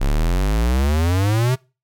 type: exponential sweep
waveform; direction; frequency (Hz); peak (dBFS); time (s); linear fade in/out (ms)
square; up; 32.94 to 132.5; -16; 0-1.56; 20
effects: noise-tail reverb RT60 0.3 s tail -24 dB re dry